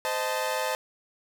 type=chord; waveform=sawtooth; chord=A diminished; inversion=first; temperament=equal with one note detuned; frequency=516.3 / 622.3 / 880 Hz; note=C5 / Eb5 / A5; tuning=-23 / 0 / 0 cents; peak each=-27 / -28 / -27 dBFS; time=0.05-0.75 s; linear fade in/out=0 ms; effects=none